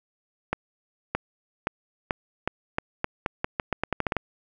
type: accelerating click train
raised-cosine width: 0.5 ms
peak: -9 dBFS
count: 17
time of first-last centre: 0.53-4.167 s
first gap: 620 ms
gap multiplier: 0.84
effects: none